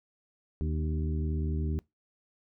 harmonic tone with a mistuned harmonic, 77.78 Hz, D#2, in tune, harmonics 1 / 2 / 3 / 4 / 5, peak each -29 / -35 / -39 / -41 / -43 dBFS, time 0.61-1.79 s, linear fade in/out 0 ms, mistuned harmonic 4, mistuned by -41 cents, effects noise-tail reverb RT60 0.2 s tail -24 dB re dry

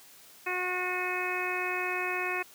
harmonic tone, 363.3 Hz, F#4, 32 cents flat, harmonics 1 / 2 / 3 / 4 / 5 / 6 / 7, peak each -36 / -38 / -37 / -39 / -37 / -38 / -34 dBFS, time 0.46-2.43 s, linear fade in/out 10 ms, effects white hiss -54 dBFS RMS until 2.54 s + high-pass 100 Hz 12 dB/octave

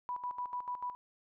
sine tone with tremolo, 986 Hz, B5, 3 cents flat, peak -34 dBFS, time 0.09-0.95 s, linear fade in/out 0 ms, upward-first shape square, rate 6.8 Hz, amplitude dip 70%, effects none

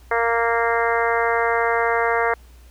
harmonic tone, 231.9 Hz, A#3, 9 cents flat, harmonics 2 / 3 / 4 / 5 / 6 / 7 / 8 / 9, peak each -22 / -24 / -25 / -26 / -27 / -27 / -28 / -29 dBFS, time 0.11-2.34 s, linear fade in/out 5 ms, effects added 60 Hz sine -44 dBFS peak until 2.7 s + pink hiss -55 dBFS RMS until 2.7 s

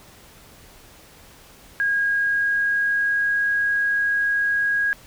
sine tone with pitch glide, 1634 to 1644.4 Hz, G#6 to G#6, -29 to -18 cents, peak -18 dBFS, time 1.8-4.93 s, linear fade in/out 0 ms, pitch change +11 cents, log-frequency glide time 2.18-3.51 s, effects pink hiss -48 dBFS RMS until 5.06 s

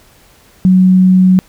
sine tone, 185.4 Hz, F#3, 4 cents sharp, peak -4 dBFS, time 0.65-1.39 s, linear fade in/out 0 ms, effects pink hiss -46 dBFS RMS until 1.48 s

